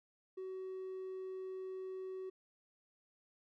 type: tone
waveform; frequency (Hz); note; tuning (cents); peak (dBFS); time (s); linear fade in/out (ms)
triangle; 376.3; F#4; +29; -39; 0.37-2.3; 10
effects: tanh soft clip ceiling -36 dBFS